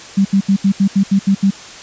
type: tone bursts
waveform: sine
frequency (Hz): 196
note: G3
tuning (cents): 0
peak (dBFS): -8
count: 9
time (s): 0.17-1.507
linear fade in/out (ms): 10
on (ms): 81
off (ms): 76
effects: white hiss -34 dBFS RMS until 1.82 s + resampled to 16000 Hz